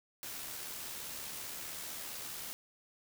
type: noise with amplitude modulation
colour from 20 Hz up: white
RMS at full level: -42 dBFS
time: 0.23-2.53 s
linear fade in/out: 0 ms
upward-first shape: sine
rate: 75.4 Hz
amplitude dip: 30%
effects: none